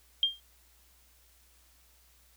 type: tone with exponential decay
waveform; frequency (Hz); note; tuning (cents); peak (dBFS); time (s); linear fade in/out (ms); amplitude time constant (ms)
sine; 3200; G7; +35; -19; 0.23-0.4; 1; 36
effects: added 60 Hz sine -64 dBFS peak until 2.36 s + white hiss -64 dBFS RMS until 2.36 s